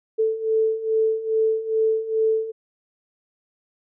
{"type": "beating tone pair", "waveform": "sine", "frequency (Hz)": [440, 442.4], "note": ["A4", "A4"], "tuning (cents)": [0, 9], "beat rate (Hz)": 2.4, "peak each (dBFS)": [-24, -20], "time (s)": [0.18, 2.52], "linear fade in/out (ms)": 20, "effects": []}